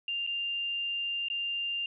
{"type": "tone with dropouts", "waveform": "sine", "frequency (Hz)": 2794, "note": "F7", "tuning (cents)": 0, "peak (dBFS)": -30, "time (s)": [0.08, 1.86], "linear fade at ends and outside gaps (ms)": 2, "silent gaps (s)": [[0.266, 0.273], [1.285, 1.3]], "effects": []}